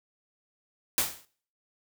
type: noise with exponential decay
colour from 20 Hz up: white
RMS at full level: -22 dBFS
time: 0.98-1.25 s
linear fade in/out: 0 ms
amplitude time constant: 58 ms
effects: noise-tail reverb RT60 0.5 s tail -21 dB re dry